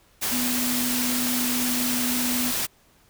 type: tone in noise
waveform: sine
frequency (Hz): 246.9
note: B3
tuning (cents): 0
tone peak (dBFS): -26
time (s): 0.31-2.52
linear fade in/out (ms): 20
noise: white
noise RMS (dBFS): -26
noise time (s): 0.21-2.67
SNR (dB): -3
effects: pink hiss -59 dBFS RMS until 3.09 s